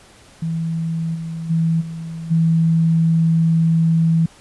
sine tone with level steps, 163.8 Hz, E3, 11 cents flat, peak -19 / -24 / -14 / -26 / -12 dBFS, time 0.42-4.26 s, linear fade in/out 5 ms, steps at 1.14 / 1.49 / 1.8 / 2.3 s, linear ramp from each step 20 ms, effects pink hiss -47 dBFS RMS until 4.4 s + resampled to 24000 Hz

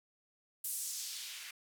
blue noise with band-pass filter sweep, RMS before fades -42 dBFS, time 0.64-1.51 s, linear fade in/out 5 ms, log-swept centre 11000 to 2000 Hz, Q 1.3, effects none

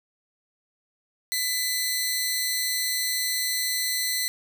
15% pulse tone pair together, 2000 / 4238 Hz, B6 / C8, +21 / +21 cents, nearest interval octave + minor second, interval 1300 cents, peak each -21 dBFS, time 1.32-4.28 s, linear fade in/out 0 ms, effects none

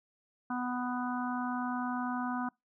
harmonic tone, 248.1 Hz, B3, 8 cents sharp, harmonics 1 / 3 / 4 / 5 / 6, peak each -34 / -39 / -40 / -41 / -42 dBFS, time 0.5-2.49 s, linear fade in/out 5 ms, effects noise-tail reverb RT60 0.2 s tail -26 dB re dry

